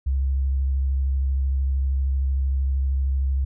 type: tone with vibrato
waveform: sine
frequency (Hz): 67.2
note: C2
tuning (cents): +47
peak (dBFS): -19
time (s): 0.06-3.45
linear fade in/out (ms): 10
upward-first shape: sine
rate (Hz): 13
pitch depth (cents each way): 25
effects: none